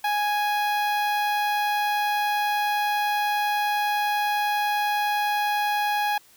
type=tone with notch filter; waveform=sawtooth; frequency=830 Hz; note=G#5; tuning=1 cent flat; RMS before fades=-24 dBFS; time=0.04-6.18 s; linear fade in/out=5 ms; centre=7700 Hz; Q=0.61; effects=white hiss -55 dBFS RMS until 6.36 s